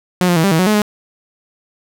sawtooth tone with pitch steps, 180.8 / 175.4 / 161.3 / 197.1 / 160.8 / 184.3 / 212.8 / 209 Hz, F#3 / F3 / E3 / G3 / E3 / F#3 / G#3 / G#3, -40 / +8 / -37 / +10 / -43 / -7 / +42 / +11 cents, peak -7 dBFS, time 0.21-0.818 s, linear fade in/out 0 ms, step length 76 ms, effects none

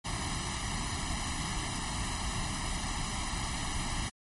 pink noise with comb filter, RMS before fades -34 dBFS, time 0.04-4.1 s, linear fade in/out 20 ms, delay 1 ms, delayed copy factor +1, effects MP3 48 kbps

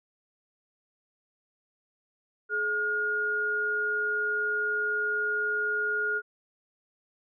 sine tone pair together, 425.3 / 1428 Hz, G#4 / F6, +41 / +38 cents, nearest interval octave + major sixth, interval 2097 cents, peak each -34 / -26 dBFS, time 2.49-6.22 s, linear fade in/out 50 ms, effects none

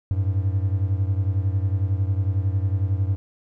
triangle beating tone pair, 94 / 105 Hz, F#2 / G#2, +28 / +19 cents, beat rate 11 Hz, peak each -19 / -23 dBFS, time 0.11-3.16 s, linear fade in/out 0 ms, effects none

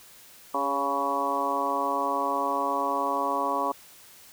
harmonic tone with a mistuned harmonic, 140 Hz, C#3, 18 cents sharp, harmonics 2 / 3 / 4 / 5 / 6 / 7 / 8, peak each -35 / -36 / -33 / -33 / -35 / -29 / -29 dBFS, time 0.54-3.72 s, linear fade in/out 5 ms, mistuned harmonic 3, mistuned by -39 cents, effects white hiss -51 dBFS RMS until 4.32 s

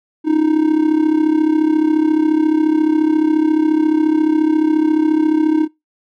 triangle tone with amplitude modulation, 311.1 Hz, D#4, in tune, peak -6 dBFS, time 0.24-5.68 s, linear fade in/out 50 ms, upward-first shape sine, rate 34.3 Hz, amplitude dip 75%, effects noise-tail reverb RT60 0.2 s tail -22 dB re dry

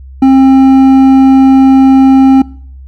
triangle tone with hard clipping, 266.4 Hz, C4, 31 cents sharp, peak -3 dBFS, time 0.22-2.42 s, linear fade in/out 5 ms, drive 10 dB, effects noise-tail reverb RT60 0.6 s tail -23 dB re dry + added 66 Hz sine -27 dBFS peak until 2.87 s

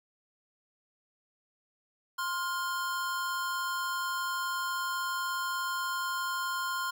square tone pair together, 1048 / 1411.5 Hz, C6 / F6, +2 / +18 cents, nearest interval perfect fourth, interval 516 cents, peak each -34 / -35 dBFS, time 2.18-6.91 s, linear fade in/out 10 ms, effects none

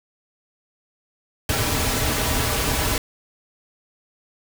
pink noise with comb filter, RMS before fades -22 dBFS, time 1.49-2.98 s, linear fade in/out 2 ms, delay 5.6 ms, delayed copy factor -0.65, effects none

